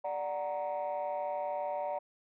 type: chord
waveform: sine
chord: D augmented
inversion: none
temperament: equal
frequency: 587.3 / 740 / 932.3 Hz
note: D5 / F#5 / A#5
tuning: 0 / 0 / 0 cents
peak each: -34 / -36 / -37 dBFS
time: 0.04-1.99 s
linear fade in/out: 10 ms
effects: tanh soft clip ceiling -28 dBFS